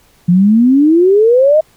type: exponential sweep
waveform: sine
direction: up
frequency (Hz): 170.2 to 640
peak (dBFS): -5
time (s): 0.28-1.61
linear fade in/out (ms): 10
effects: pink hiss -50 dBFS RMS until 1.76 s